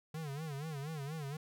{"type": "tone with vibrato", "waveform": "square", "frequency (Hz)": 148.9, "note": "D3", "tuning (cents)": 24, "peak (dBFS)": -40, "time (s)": [0.14, 1.37], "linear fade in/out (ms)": 5, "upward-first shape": "sine", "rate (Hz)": 4.2, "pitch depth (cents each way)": 150, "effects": []}